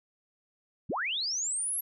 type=linear sweep; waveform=sine; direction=up; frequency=73.5 to 11580 Hz; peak=-29 dBFS; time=0.89-1.81 s; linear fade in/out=10 ms; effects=none